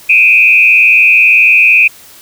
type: tone with frequency modulation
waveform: sine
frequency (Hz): 2489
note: D#7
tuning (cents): 0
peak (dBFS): -3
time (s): 0.09-1.88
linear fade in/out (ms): 10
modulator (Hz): 118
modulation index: 1
effects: white hiss -37 dBFS RMS until 2.21 s